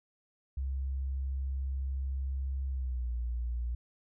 sine tone with pitch glide, 66.9 to 59.6 Hz, C2 to A#1, +39 to +39 cents, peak -31 dBFS, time 0.57-3.75 s, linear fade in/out 5 ms, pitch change -200 cents, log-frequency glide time 2.68-3.11 s, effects none

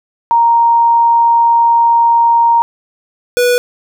sine / square tone pair in turn, 932.3 / 489.6 Hz, A#5 / B4, 0 / -15 cents, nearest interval major seventh, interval 1115 cents, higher first, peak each -6 / -9 dBFS, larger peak first, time 0.31-2.62 / 3.37-3.58 s, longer first, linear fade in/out 0 ms, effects none

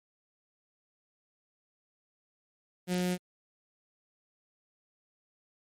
sawtooth tone with notch filter, 180 Hz, F#3, 47 cents flat, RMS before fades -30 dBFS, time 2.87-3.18 s, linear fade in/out 50 ms, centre 1100 Hz, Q 1.3, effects MP3 64 kbps

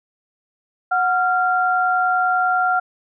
sine tone pair together, 735 / 1385.1 Hz, F#5 / F6, -12 / -15 cents, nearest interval major seventh, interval 1097 cents, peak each -18 dBFS, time 0.91-2.8 s, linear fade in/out 10 ms, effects none

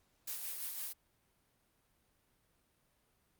blue noise with tremolo, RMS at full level -40 dBFS, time 0.27-0.93 s, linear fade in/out 10 ms, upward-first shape sine, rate 5.9 Hz, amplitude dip 35%, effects pink hiss -75 dBFS RMS until 3.39 s + Opus 48 kbps

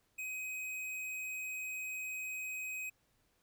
sine tone with hard clipping, 2521 Hz, D#7, 22 cents sharp, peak -40 dBFS, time 0.18-2.9 s, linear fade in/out 10 ms, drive 14 dB, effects pink hiss -75 dBFS RMS until 3.42 s

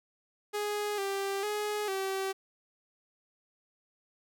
sawtooth tone with pitch steps, 415.7 / 393.6 / 418.9 / 385.5 Hz, G#4 / G4 / G#4 / G4, +2 / +7 / +15 / -29 cents, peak -27 dBFS, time 0.53-2.33 s, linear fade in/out 20 ms, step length 450 ms, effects none

